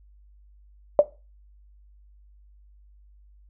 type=tone with exponential decay; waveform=sine; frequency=587.3 Hz; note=D5; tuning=in tune; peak=-6 dBFS; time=0.99-1.06 s; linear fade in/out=1 ms; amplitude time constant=15 ms; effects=noise-tail reverb RT60 0.3 s tail -17 dB re dry + added 50 Hz sine -51 dBFS peak until 3.49 s